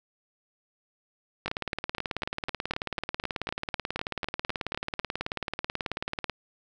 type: two click trains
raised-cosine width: 0.3 ms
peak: -15 / -14 dBFS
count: 15 / 90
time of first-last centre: 1.48-4.998 / 1.46-6.297 s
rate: 3.98 / 18.4 Hz
effects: none